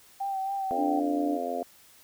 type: tone with vibrato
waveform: sine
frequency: 779 Hz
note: G5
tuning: 11 cents flat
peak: -28 dBFS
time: 0.2-1 s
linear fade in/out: 10 ms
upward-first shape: sine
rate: 3.7 Hz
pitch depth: 30 cents each way
type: harmonic tone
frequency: 86.8 Hz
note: F2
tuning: 10 cents flat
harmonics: 3 / 4 / 5 / 6 / 7 / 8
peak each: -37 / -41 / -37 / -37 / -37 / -32 dBFS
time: 0.71-1.63 s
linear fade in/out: 0 ms
type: tone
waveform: sine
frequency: 291.8 Hz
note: D4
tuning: 11 cents flat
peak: -26 dBFS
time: 0.76-1.39 s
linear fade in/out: 50 ms
effects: white hiss -56 dBFS RMS until 2.03 s